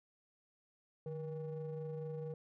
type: ring-modulated tone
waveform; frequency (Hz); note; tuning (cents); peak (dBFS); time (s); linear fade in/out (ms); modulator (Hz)
triangle; 163.1; E3; -18; -35; 1.06-2.34; 2; 314
effects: none